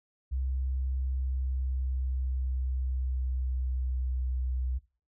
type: tone with pitch glide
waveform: sine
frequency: 65.41 to 63.51 Hz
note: C2 to B1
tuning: 0 to +49 cents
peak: -27 dBFS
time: 0.31-4.79 s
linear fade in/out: 20 ms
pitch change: -51 cents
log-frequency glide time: 0.97-4.26 s
effects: noise-tail reverb RT60 0.4 s tail -22 dB re dry + tanh soft clip ceiling -23 dBFS